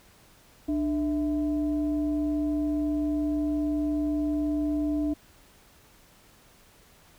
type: tone with frequency modulation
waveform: sine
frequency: 297.6 Hz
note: D4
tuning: 23 cents sharp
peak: -24 dBFS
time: 0.68-5.14 s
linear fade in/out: 10 ms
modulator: 359 Hz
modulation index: 0.44
effects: pink hiss -57 dBFS RMS until 7.18 s